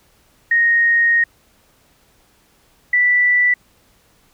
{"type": "tone pair in turn", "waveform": "sine", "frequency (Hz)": [1864.7, 1970.2], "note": ["A#6", "B6"], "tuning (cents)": [0, -5], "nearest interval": "minor second", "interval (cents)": 95, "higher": "second", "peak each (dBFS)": -11, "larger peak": "neither", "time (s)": [[0.51, 1.24], [2.93, 3.54]], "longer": "first", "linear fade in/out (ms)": 5, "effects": ["pink hiss -56 dBFS RMS until 4.33 s"]}